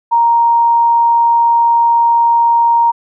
sine tone, 934 Hz, A#5, 3 cents sharp, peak -7 dBFS, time 0.11-2.92 s, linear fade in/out 20 ms, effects none

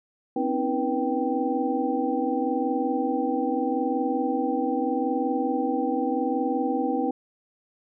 sine tone cluster, 252.2 / 273 / 317.6 / 487 / 782 Hz, B3 / C#4 / D#4 / B4 / G5, +36 / -26 / +36 / -24 / -4 cents, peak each -29 dBFS, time 0.36-7.11 s, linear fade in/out 5 ms, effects none

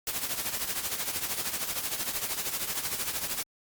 white noise with tremolo, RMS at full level -29 dBFS, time 0.07-3.43 s, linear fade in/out 2 ms, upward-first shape triangle, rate 13 Hz, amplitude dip 75%, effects Opus 48 kbps

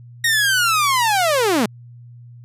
sawtooth linear sweep, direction down, 1882 to 193.1 Hz, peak -11 dBFS, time 0.24-1.66 s, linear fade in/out 5 ms, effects added 120 Hz sine -38 dBFS peak until 2.44 s + resampled to 32000 Hz

